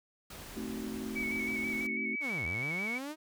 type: noise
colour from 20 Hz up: pink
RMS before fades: -47 dBFS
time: 0.3-1.87 s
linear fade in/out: 5 ms
type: chord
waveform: sine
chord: A diminished seventh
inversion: none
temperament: equal with one note detuned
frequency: 220 / 261.6 / 311.1 / 376.7 Hz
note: A3 / C4 / Eb4 / Gb4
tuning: 0 / 0 / 0 / +31 cents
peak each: -39 / -41 / -45 / -44 dBFS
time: 0.56-2.16 s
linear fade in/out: 10 ms
type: tone with vibrato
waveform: sine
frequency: 2249 Hz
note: C#7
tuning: 24 cents sharp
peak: -33 dBFS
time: 1.15-2.99 s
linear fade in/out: 20 ms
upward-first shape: square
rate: 6.1 Hz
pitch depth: 28 cents each way
type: linear two-way sweep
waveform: sawtooth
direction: down then up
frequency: 318.6 to 74.8 to 318.6 Hz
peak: -34 dBFS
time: 2.2-3.16 s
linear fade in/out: 50 ms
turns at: 2.46 s
effects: none